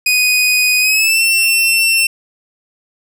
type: tone with pitch glide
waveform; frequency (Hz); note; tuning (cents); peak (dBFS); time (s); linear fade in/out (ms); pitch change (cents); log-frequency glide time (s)
sawtooth; 2489 to 2699; D#7 to E7; 0 to +40; -7; 0.06-2.07; 5; +140; 0.8-1.22
effects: none